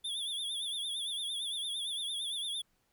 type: tone with vibrato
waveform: square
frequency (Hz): 3458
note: A7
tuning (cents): -31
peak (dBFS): -35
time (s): 0.04-2.62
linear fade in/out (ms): 10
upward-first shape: triangle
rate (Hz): 8.8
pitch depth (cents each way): 110
effects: pink hiss -75 dBFS RMS until 2.92 s